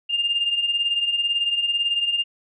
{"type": "beating tone pair", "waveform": "sine", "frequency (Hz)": [2794, 2812], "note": ["F7", "F7"], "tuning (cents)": [0, 11], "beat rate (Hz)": 18, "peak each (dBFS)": [-26, -20], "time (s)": [0.09, 2.24], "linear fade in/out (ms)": 20, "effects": ["tanh soft clip ceiling -12 dBFS"]}